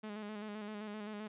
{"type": "tone with vibrato", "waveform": "sawtooth", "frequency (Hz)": 210.7, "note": "G#3", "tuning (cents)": 25, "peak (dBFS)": -38, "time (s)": [0.03, 1.28], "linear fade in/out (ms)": 10, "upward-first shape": "square", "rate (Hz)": 7.7, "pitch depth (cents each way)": 38, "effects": ["resampled to 8000 Hz"]}